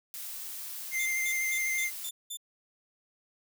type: noise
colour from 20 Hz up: blue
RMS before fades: -40 dBFS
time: 0.14-2.09 s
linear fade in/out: 0 ms
type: tone with vibrato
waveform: square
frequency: 2095 Hz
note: C7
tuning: 2 cents sharp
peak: -29 dBFS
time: 0.91-1.91 s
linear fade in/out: 50 ms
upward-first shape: sine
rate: 12 Hz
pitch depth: 16 cents each way
type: tone bursts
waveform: 15% pulse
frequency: 3543 Hz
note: A7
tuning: 11 cents sharp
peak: -29 dBFS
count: 6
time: 0.99-2.372 s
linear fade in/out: 10 ms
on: 72 ms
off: 190 ms
effects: none